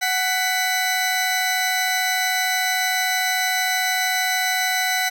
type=tone pair together; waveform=20% pulse; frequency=745 / 1988.9 Hz; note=F#5 / B6; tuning=+12 / +12 cents; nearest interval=octave + perfect fourth; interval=1700 cents; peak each=-17 dBFS; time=0.01-5.1 s; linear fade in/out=20 ms; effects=none